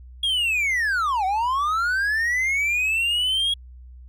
triangle linear two-way sweep, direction down then up, 3322 to 736 to 3322 Hz, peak -18 dBFS, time 0.23-3.54 s, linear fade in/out 5 ms, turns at 1.25 s, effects added 62 Hz sine -40 dBFS peak until 4.08 s

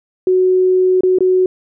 sine tone with dropouts, 370 Hz, F#4, in tune, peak -9 dBFS, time 0.27-1.46 s, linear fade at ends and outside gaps 2 ms, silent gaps 1.008-1.034 / 1.186-1.206 s, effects none

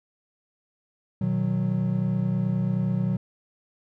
triangle chord, B major, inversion none, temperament equal with one note detuned, 122.19 / 155.56 / 185 Hz, B2 / D#3 / F#3, -18 / 0 / 0 cents, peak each -25 / -27 / -23 dBFS, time 1.21-3.17 s, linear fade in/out 5 ms, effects none

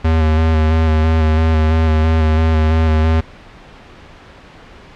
square tone with vibrato, 79.4 Hz, D#2, 36 cents sharp, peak -11 dBFS, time 0.04-3.21 s, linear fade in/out 10 ms, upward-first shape square, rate 3 Hz, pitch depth 22 cents each way, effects pink hiss -39 dBFS RMS until 4.95 s + low-pass 3000 Hz 12 dB/octave

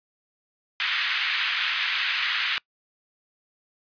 white band-pass noise, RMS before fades -26 dBFS, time 0.8-2.58 s, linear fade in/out 0 ms, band 1400 to 3400 Hz, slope 24 dB/octave, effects noise-tail reverb RT60 0.1 s tail -26 dB re dry + resampled to 11025 Hz

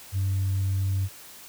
sine tone, 96.1 Hz, G2, 34 cents flat, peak -21 dBFS, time 0.12-1.09 s, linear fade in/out 50 ms, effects tanh soft clip ceiling -20 dBFS + white hiss -46 dBFS RMS until 1.48 s

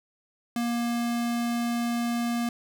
square tone, 236.6 Hz, A#3, 26 cents sharp, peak -26 dBFS, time 0.56-2.49 s, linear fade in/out 2 ms, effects none

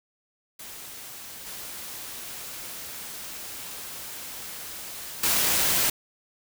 white noise with level steps, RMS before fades -41 / -38 / -23 dBFS, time 0.59-5.9 s, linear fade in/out 5 ms, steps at 1.46 / 5.23 s, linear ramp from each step 5 ms, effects none

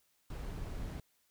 brown noise, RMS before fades -41 dBFS, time 0.3-1 s, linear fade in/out 2 ms, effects white hiss -74 dBFS RMS until 1.3 s

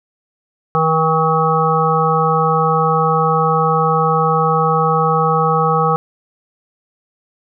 harmonic tone, 160 Hz, D#3, 49 cents sharp, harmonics 1 / 3 / 5 / 7 / 8, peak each -18 / -18 / -18 / -18 / -18 dBFS, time 0.75-5.96 s, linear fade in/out 0 ms, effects none

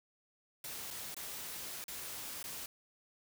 white noise with dropouts, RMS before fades -44 dBFS, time 0.64-2.66 s, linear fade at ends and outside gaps 2 ms, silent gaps 0.905-0.909 / 1.145-1.166 / 1.841-1.881 / 2.428-2.44 s, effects none

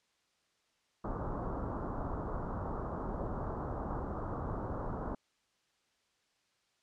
pink low-pass noise, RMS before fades -38 dBFS, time 1.04-5.15 s, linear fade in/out 5 ms, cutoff 1300 Hz, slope 48 dB/octave, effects white hiss -75 dBFS RMS until 6.82 s + low-pass 6000 Hz 12 dB/octave

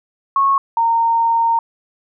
sine tone pair in turn, 1098 / 920.6 Hz, C#6 / A#5, -17 / -22 cents, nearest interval minor third, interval 305 cents, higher first, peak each -11 / -12 dBFS, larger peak first, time 0.36-0.58 / 0.77-1.59 s, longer second, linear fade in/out 2 ms, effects none

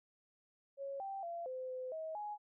sine tone with pitch steps, 552 / 782 / 683 / 514 / 511 / 637 / 835 Hz, C#5 / G5 / F5 / C5 / C5 / D#5 / G#5, -7 / -4 / -39 / -31 / -41 / +41 / +9 cents, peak -40 dBFS, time 0.77-2.38 s, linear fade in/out 50 ms, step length 230 ms, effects none

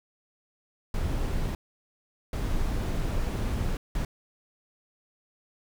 brown noise bursts at uneven times, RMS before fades -28 dBFS, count 3, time 0.94-1.55 / 2.33-3.77 / 3.95-4.05 s, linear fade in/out 2 ms, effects none

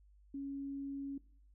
sine tone, 277.2 Hz, C#4, in tune, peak -39 dBFS, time 0.34-1.18 s, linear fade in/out 5 ms, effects noise-tail reverb RT60 0.5 s tail -20 dB re dry + added 50 Hz sine -61 dBFS peak until 1.54 s

